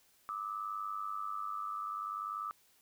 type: tone pair together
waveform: sine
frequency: 1186.5 / 1287 Hz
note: D6 / E6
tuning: +17 / -42 cents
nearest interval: minor second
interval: 141 cents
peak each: -39 / -40 dBFS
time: 0.29-2.51 s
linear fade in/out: 0 ms
effects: white hiss -68 dBFS RMS until 2.81 s